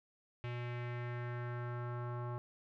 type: tone with low-pass filter sweep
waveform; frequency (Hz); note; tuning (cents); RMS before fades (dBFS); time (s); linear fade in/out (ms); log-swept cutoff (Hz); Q
square; 121.2; B2; -32; -41; 0.44-2.38; 0; 2600 to 1100; 2.5
effects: none